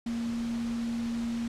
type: tone in noise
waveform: sine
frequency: 233.1 Hz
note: A#3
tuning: in tune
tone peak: -29 dBFS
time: 0.06-1.48 s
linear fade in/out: 5 ms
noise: pink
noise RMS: -44 dBFS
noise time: 0.06-1.48 s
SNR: +12 dB
effects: low-pass 7000 Hz 12 dB/octave